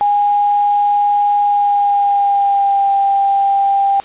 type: tone with pitch glide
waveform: sine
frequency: 820 to 793.4 Hz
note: G#5 to G5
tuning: -22 to +21 cents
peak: -10 dBFS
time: 0.01-4 s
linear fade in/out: 0 ms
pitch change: -57 cents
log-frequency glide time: 1.41-2.92 s
effects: white hiss -37 dBFS RMS until 4.04 s + resampled to 8000 Hz